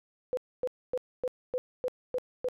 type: tone bursts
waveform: sine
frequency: 504 Hz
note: B4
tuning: 35 cents sharp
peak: -27 dBFS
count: 8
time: 0.33-2.486 s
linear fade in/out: 0 ms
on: 42 ms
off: 260 ms
effects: none